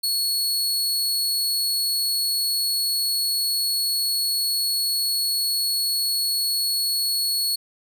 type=tone; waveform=sawtooth; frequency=4367 Hz; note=C#8; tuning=27 cents flat; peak=-18 dBFS; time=0.03-7.56 s; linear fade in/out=10 ms; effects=none